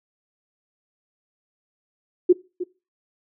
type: tone with echo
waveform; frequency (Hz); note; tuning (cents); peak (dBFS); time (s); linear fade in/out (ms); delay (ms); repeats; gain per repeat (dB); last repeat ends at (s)
sine; 360; F#4; -47; -9; 2.29-2.33; 10; 310; 1; -14; 2.64
effects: noise-tail reverb RT60 0.3 s tail -21 dB re dry